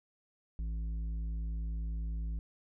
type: tone with tanh clipping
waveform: triangle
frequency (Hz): 55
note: A1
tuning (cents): 0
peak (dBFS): -35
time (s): 0.59-2.39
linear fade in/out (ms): 0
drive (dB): 12
effects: none